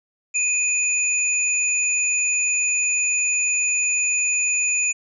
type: tone pair together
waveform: sine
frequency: 2489 / 6975 Hz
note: D#7 / A8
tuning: 0 / -16 cents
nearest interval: octave + tritone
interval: 1784 cents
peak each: -21 dBFS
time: 0.34-4.93 s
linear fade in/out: 20 ms
effects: none